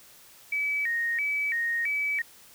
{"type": "tone with vibrato", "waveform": "sine", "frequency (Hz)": 2066, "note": "C7", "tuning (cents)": -22, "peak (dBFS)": -25, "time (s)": [0.52, 2.22], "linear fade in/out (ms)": 5, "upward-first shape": "square", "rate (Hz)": 1.5, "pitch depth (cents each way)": 180, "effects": ["white hiss -53 dBFS RMS until 2.54 s"]}